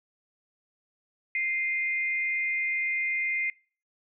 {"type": "tone pair together", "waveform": "sine", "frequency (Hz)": [2093, 2465], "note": ["C7", "D#7"], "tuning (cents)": [0, -17], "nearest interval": "minor third", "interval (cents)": 283, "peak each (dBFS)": [-26, -33], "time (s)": [1.35, 3.5], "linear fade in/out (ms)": 2, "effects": ["noise-tail reverb RT60 0.4 s tail -25 dB re dry"]}